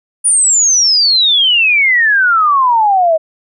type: exponential sweep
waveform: sine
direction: down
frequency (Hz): 9690 to 622.3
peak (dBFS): -7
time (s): 0.24-3.18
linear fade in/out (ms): 20
effects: none